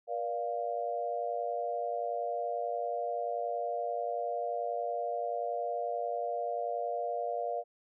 sine chord, Bb major, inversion none, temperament equal with one note detuned, 477.6 / 587.3 / 698.5 Hz, Bb4 / D5 / F5, +42 / 0 / 0 cents, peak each -37 / -37 / -34 dBFS, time 0.07-7.64 s, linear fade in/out 50 ms, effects none

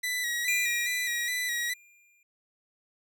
sawtooth tone with vibrato, 1949 Hz, B6, 23 cents flat, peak -25 dBFS, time 0.03-1.74 s, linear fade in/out 10 ms, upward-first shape square, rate 2.4 Hz, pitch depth 37 cents each way
square tone with exponential decay, 2400 Hz, D7, 37 cents sharp, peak -25 dBFS, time 0.48-2.23 s, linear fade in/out 2 ms, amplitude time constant 380 ms
effects none

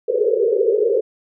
pink band-pass noise, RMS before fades -17 dBFS, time 0.08-1.01 s, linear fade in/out 10 ms, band 400 to 510 Hz, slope 96 dB/octave, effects none

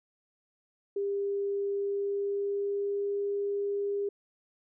sine tone with pitch glide, 400.2 to 403.4 Hz, G4 to G4, +36 to +50 cents, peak -28 dBFS, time 0.96-4.09 s, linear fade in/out 5 ms, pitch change +14 cents, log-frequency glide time 1.74-3.19 s, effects none

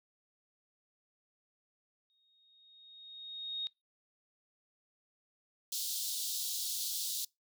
sine tone with exponential growth, 3729 Hz, A#7, in tune, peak -33 dBFS, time 2.1-3.67 s, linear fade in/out 0 ms, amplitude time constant 340 ms
pink high-pass noise, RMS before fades -37 dBFS, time 5.72-7.25 s, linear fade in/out 5 ms, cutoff 3500 Hz, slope 48 dB/octave
effects noise-tail reverb RT60 0.2 s tail -25 dB re dry

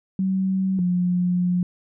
sine tone pair in turn, 190 / 178.72 Hz, F#3 / F3, +46 / +40 cents, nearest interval minor second, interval 106 cents, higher first, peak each -19 / -18 dBFS, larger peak second, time 0.19-0.79 / 0.79-1.63 s, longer second, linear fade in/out 2 ms, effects none

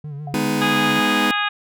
triangle tone with vibrato, 146 Hz, D3, 10 cents flat, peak -26 dBFS, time 0.04-1 s, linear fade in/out 5 ms, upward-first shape sine, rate 6.6 Hz, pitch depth 70 cents each way
sine tone with exponential decay, 720 Hz, F#5, 47 cents flat, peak -27 dBFS, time 0.27-0.43 s, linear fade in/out 5 ms, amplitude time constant 33 ms
sawtooth chord, G# minor, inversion none, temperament just, 207.7 / 249.2 / 311.5 Hz, G#3 / B3 / D#4, 0 / +16 / +2 cents, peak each -19 dBFS, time 0.34-1.31 s, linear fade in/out 0 ms
harmonic tone, 412.8 Hz, G#4, 10 cents flat, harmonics 2 / 3 / 4 / 5 / 6 / 7 / 8 / 9, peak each -27 / -24 / -23 / -35 / -26 / -28 / -35 / -30 dBFS, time 0.61-1.49 s, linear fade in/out 10 ms
effects none

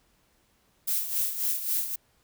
violet noise with tremolo, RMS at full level -26 dBFS, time 0.87-1.96 s, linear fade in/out 10 ms, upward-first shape sine, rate 3.7 Hz, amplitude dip 65%, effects pink hiss -67 dBFS RMS until 2.23 s

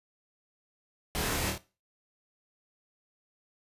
pink noise with echo, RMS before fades -33 dBFS, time 1.15-1.5 s, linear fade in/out 0 ms, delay 26 ms, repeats 3, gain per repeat -3 dB, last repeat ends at 1.578 s, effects noise-tail reverb RT60 0.3 s tail -17 dB re dry + resampled to 32000 Hz

